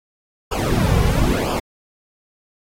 brown noise with flanger, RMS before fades -18 dBFS, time 0.51-1.6 s, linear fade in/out 10 ms, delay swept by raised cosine 0.5 to 3.3 ms, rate 1 Hz, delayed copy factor -0.9, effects AAC 48 kbps

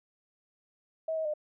sine tone with pitch steps, 642 / 636 / 605 Hz, E5 / D#5 / D#5, -46 / +38 / -49 cents, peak -29 dBFS, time 1.08-1.338 s, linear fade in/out 5 ms, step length 86 ms, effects none

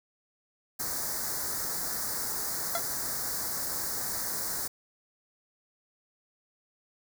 white band-stop noise, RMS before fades -33 dBFS, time 0.79-4.68 s, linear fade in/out 10 ms, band 1900 to 4400 Hz, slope 48 dB/octave
25% pulse tone with exponential decay, 680 Hz, F5, 46 cents flat, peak -21 dBFS, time 2.75-2.85 s, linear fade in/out 1 ms, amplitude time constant 20 ms
effects none

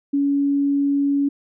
sine tone, 281.7 Hz, C#4, 28 cents sharp, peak -16 dBFS, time 0.13-1.29 s, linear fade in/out 10 ms, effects none

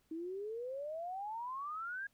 sine exponential sweep, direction up, 314.1 to 1651 Hz, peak -39 dBFS, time 0.11-2.07 s, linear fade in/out 5 ms, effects pink hiss -75 dBFS RMS until 2.13 s

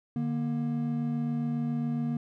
triangle tone pair together, 149.21 / 236.5 Hz, D3 / A#3, +28 / +25 cents, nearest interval minor sixth, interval 797 cents, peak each -30 / -27 dBFS, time 0.16-2.17 s, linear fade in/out 2 ms, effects none

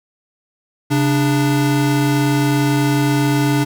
square tone pair together, 136.1 / 293.9 Hz, C#3 / D4, -31 / +1 cents, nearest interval octave + minor second, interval 1332 cents, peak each -17 dBFS, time 0.9-3.65 s, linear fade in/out 20 ms, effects none

